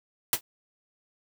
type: noise with exponential decay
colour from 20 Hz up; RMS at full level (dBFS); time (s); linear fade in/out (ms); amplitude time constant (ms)
white; -18; 0.33-0.41; 2; 16
effects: none

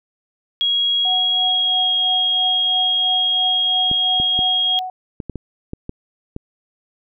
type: tone with pitch glide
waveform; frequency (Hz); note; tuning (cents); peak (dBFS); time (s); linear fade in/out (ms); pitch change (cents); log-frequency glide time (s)
sine; 3300 to 3270; G#7 to G#7; -12 to -28; -15; 0.61-4.79; 0; -16; 1.42-1.91
type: tone with tremolo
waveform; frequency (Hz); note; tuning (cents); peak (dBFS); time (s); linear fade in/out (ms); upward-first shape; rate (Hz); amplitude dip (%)
sine; 742; F#5; +5; -21; 1.05-4.9; 2; triangle; 3; 85
type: clicks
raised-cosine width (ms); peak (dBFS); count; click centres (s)
3; -14; 9; 3.914 / 4.2 / 4.391 / 5.202 / 5.297 / 5.357 / 5.734 / 5.894 / 6.364
effects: none

